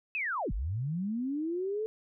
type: linear two-way sweep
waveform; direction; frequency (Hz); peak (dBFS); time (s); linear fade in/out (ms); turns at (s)
sine; down then up; 2637 to 36.71 to 444.3; -30; 0.15-1.86; 0; 0.52
effects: none